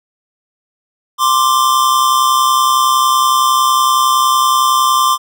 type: tone pair together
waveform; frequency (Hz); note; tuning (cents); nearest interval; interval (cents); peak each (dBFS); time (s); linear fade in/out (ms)
square; 1046.5 / 1177.3; C6 / D6; 0 / +4; major second; 204; -13; 1.18-5.18; 50
effects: none